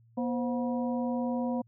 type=harmonic tone with a mistuned harmonic; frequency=241.2 Hz; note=B3; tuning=41 cents flat; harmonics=1 / 2 / 3 / 4; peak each=-29 / -35 / -39 / -41 dBFS; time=0.17-1.62 s; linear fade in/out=10 ms; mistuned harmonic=2; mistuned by=+130 cents; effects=added 115 Hz sine -58 dBFS peak until 1.67 s